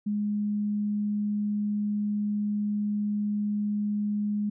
sine tone, 207.7 Hz, G#3, in tune, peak -25 dBFS, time 0.06-4.5 s, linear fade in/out 10 ms, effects none

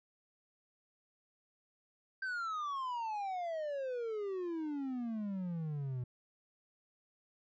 triangle exponential sweep, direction down, 1573 to 121.4 Hz, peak -34 dBFS, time 2.22-6.04 s, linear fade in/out 5 ms, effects resampled to 16000 Hz

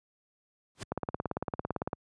pink noise with exponential growth, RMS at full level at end -35 dBFS, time 0.75-0.83 s, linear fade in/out 0 ms, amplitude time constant 16 ms
click train, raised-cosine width 1 ms, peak -17 dBFS, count 19, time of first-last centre 0.92-1.931 s, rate 17.8 Hz
effects high-pass 80 Hz 12 dB/octave + resampled to 22050 Hz

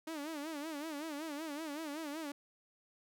sawtooth tone with vibrato, 304.2 Hz, D#4, 39 cents flat, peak -36 dBFS, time 0.07-2.32 s, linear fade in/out 5 ms, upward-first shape sine, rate 5.3 Hz, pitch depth 130 cents each way, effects none

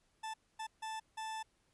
40% pulse tone bursts at uneven times, 880 Hz, A5, in tune, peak -39 dBFS, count 4, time 0.23-0.34 / 0.59-0.67 / 0.82-1 / 1.17-1.43 s, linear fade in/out 10 ms, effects pink hiss -75 dBFS RMS until 1.73 s + resampled to 24000 Hz

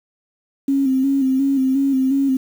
sine tone with vibrato, 268.7 Hz, C4, 46 cents sharp, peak -14 dBFS, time 0.68-2.37 s, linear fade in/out 5 ms, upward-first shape square, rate 2.8 Hz, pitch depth 40 cents each way, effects 7-bit

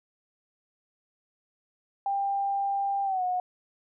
sine tone with pitch glide, 794 to 728.1 Hz, G5 to F#5, +22 to -28 cents, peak -25 dBFS, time 2.06-3.4 s, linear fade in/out 2 ms, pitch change -150 cents, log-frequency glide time 3.04-3.23 s, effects none

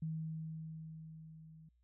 sine tone with level ramp, 159.1 Hz, D#3, 39 cents sharp, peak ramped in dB -36 to -55 dBFS, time 0.02-1.69 s, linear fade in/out 5 ms, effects added 60 Hz sine -70 dBFS peak until 1.83 s

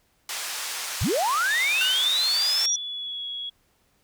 white band-pass noise, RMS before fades -32 dBFS, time 0.29-2.66 s, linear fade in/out 2 ms, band 760 to 8000 Hz, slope 12 dB/octave
sine linear sweep, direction up, 51.91 to 5870 Hz, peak -21 dBFS, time 1.01-2.76 s, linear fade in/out 5 ms
sine tone with pitch glide, 3667 to 3343 Hz, A#7 to G#7, -29 to +11 cents, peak -30 dBFS, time 1.5-3.5 s, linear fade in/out 10 ms, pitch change -160 cents, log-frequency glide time 1.68-3.25 s
sawtooth tone with exponential decay, 1514 Hz, F#6, 39 cents sharp, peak -21 dBFS, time 1.81-2.37 s, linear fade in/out 0 ms, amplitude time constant 120 ms
effects pink hiss -66 dBFS RMS until 4.03 s

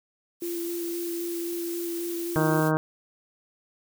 blue noise, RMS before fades -38 dBFS, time 0.4-2.72 s, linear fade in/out 50 ms
sine tone with vibrato, 342.3 Hz, F4, 35 cents flat, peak -29 dBFS, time 0.42-2.6 s, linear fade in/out 2 ms, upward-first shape square, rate 3.8 Hz, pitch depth 10 cents each way
harmonic tone, 156.4 Hz, D#3, 9 cents sharp, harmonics 1 / 2 / 3 / 4 / 5 / 6 / 7 / 8 / 9 / 10, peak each -25 / -26 / -29 / -30 / -35 / -33 / -34 / -36 / -38 / -34 dBFS, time 2.36-2.77 s, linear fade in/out 0 ms
effects none

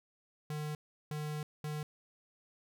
square tone bursts at uneven times, 151 Hz, D3, 48 cents sharp, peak -37 dBFS, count 3, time 0.5-0.75 / 1.11-1.43 / 1.64-1.83 s, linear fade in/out 2 ms, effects none

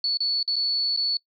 sine tone with dropouts, 4435 Hz, C#8, in tune, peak -21 dBFS, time 0.04-1.17 s, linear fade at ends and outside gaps 2 ms, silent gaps 0.172-0.204 / 0.429-0.477 / 0.558-0.564 / 0.964-0.973 s, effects noise-tail reverb RT60 0.1 s tail -24 dB re dry

